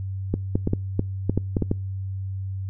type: clicks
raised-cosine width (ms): 3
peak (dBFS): -8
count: 10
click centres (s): 0.34 / 0.555 / 0.674 / 0.734 / 0.994 / 1.296 / 1.376 / 1.568 / 1.623 / 1.714
effects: noise-tail reverb RT60 0.4 s tail -26 dB re dry + added 96 Hz sine -27 dBFS peak until 2.69 s